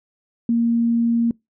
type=tone; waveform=sine; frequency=233.1 Hz; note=A#3; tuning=in tune; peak=-15 dBFS; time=0.49-1.31 s; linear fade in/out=2 ms; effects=noise-tail reverb RT60 0.2 s tail -25 dB re dry

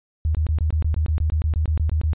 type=tone bursts; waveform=sine; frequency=77.78 Hz; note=D#2; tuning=in tune; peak=-17 dBFS; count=16; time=0.25-2.133 s; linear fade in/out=0 ms; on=98 ms; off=21 ms; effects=resampled to 8000 Hz

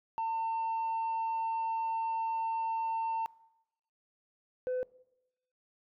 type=tone pair in turn; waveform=sine; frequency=902 / 506.2 Hz; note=A5 / B4; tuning=+43 / +43 cents; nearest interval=minor seventh; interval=1000 cents; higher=first; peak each=-28 dBFS; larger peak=neither; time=0.18-3.26 / 4.67-4.83 s; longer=first; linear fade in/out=0 ms; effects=noise-tail reverb RT60 0.9 s tail -23 dB re dry + tanh soft clip ceiling -29 dBFS

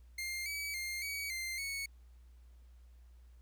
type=tone with pitch steps; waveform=sawtooth; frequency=2111 / 2283 / 2113 / 2262 / 2091 / 2216 Hz; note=C7 / D7 / C7 / C#7 / C7 / C#7; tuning=+15 / -50 / +16 / +34 / -2 / -1 cents; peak=-34 dBFS; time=0.18-1.86 s; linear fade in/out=5 ms; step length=280 ms; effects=added 60 Hz sine -55 dBFS peak until 3.41 s + pink hiss -75 dBFS RMS until 3.41 s

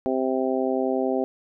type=harmonic tone; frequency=130.81 Hz; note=C3; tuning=in tune; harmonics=2 / 3 / 4 / 5 / 6; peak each=-26 / -26 / -28 / -29 / -32 dBFS; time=0.06-1.24 s; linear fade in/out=0 ms; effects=none

